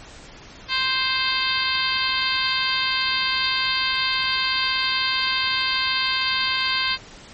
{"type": "harmonic tone", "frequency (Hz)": 523.3, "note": "C5", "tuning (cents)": 0, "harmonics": [2, 3, 4, 5, 6, 7, 8, 9], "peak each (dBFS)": [-28, -28, -28, -28, -28, -28, -28, -28], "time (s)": [0.68, 6.98], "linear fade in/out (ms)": 50, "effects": ["pink hiss -43 dBFS RMS until 7.33 s", "MP3 32 kbps"]}